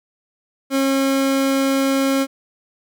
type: tone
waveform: 30% pulse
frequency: 271 Hz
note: C#4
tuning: 39 cents flat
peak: -13 dBFS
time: 0.7-2.27 s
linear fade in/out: 50 ms
effects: none